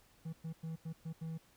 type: tone bursts at uneven times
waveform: triangle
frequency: 161.9 Hz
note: E3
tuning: 31 cents flat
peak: -37 dBFS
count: 6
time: 0.25-0.33 / 0.44-0.53 / 0.63-0.76 / 0.85-0.93 / 1.05-1.13 / 1.21-1.38 s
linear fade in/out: 10 ms
effects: pink hiss -67 dBFS RMS until 1.56 s